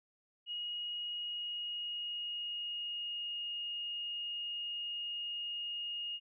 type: tone with pitch glide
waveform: sine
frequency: 2885 to 2855 Hz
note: F#7 to F7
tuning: -44 to +37 cents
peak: -37 dBFS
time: 0.46-6.2 s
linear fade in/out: 50 ms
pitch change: -19 cents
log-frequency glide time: 1.09-3.48 s
effects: none